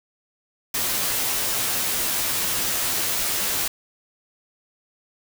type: noise with comb filter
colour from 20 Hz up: white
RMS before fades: -24 dBFS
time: 0.74-3.68 s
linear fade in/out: 5 ms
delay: 13 ms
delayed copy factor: -0.65
effects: none